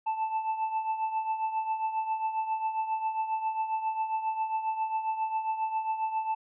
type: tone with tremolo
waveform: triangle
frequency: 880 Hz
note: A5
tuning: in tune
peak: -23 dBFS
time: 0.06-6.35 s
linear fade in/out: 10 ms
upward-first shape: triangle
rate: 7.4 Hz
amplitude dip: 70%
effects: resampled to 8000 Hz